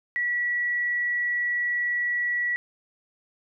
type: tone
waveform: sine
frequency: 1939 Hz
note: B6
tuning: 32 cents flat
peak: -23 dBFS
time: 0.16-2.56 s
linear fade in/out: 0 ms
effects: none